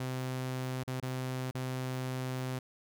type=tone with dropouts; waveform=sawtooth; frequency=128.9 Hz; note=C3; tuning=26 cents flat; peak=-30 dBFS; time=0-2.59 s; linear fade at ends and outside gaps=5 ms; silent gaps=0.835-0.876 / 1.002-1.026 / 1.511-1.548 s; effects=none